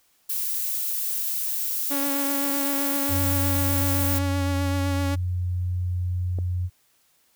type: noise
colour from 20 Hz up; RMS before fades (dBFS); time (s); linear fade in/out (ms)
violet; -27; 0.29-4.19; 10
type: tone with vibrato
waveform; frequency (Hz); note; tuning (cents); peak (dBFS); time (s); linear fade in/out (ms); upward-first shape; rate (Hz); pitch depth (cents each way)
sawtooth; 280; C#4; +18; -22; 1.9-5.16; 20; triangle; 7.8; 22
type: tone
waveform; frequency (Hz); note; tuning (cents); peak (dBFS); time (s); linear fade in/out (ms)
sine; 89.8; F2; +49; -23; 3.08-6.7; 50
type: click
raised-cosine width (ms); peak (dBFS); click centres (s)
2; -21; 6.387
effects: white hiss -64 dBFS RMS until 7.35 s